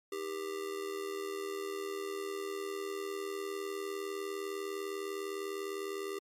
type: tone with amplitude modulation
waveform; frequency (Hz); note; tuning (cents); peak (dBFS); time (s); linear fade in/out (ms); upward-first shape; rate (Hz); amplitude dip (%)
square; 396.1; G4; +18; -34; 0.12-6.19; 5; sine; 79.9; 70
effects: MP3 64 kbps